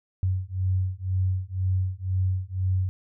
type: beating tone pair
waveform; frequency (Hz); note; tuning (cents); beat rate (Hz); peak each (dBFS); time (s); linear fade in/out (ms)
sine; 92.4 / 94.4; F#2 / F#2; -2 / +35; 2; -26; 0.23-2.89; 0
effects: none